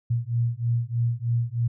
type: beating tone pair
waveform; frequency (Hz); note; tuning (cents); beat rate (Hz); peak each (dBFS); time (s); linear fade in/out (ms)
sine; 116.54 / 119.74; A#2 / A#2; 0 / +47; 3.2; -25; 0.1-1.68; 10
effects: none